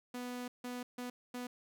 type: tone bursts at uneven times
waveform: sawtooth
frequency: 246.9 Hz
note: B3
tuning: in tune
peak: -36 dBFS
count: 4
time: 0.14-0.48 / 0.64-0.83 / 0.98-1.1 / 1.34-1.47 s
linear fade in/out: 5 ms
effects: none